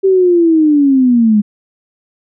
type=linear sweep; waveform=sine; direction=down; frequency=390 to 204 Hz; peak=-6 dBFS; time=0.03-1.42 s; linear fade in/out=20 ms; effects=none